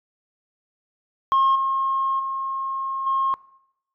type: tone with level steps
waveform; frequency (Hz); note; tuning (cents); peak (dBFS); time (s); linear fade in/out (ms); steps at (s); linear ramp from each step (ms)
sine; 1075; C6; +47; -13 / -19 / -24 / -18; 1.32-3.34; 0; 1.55 / 2.19 / 3.06; 10
effects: noise-tail reverb RT60 0.8 s tail -22 dB re dry + tanh soft clip ceiling -13 dBFS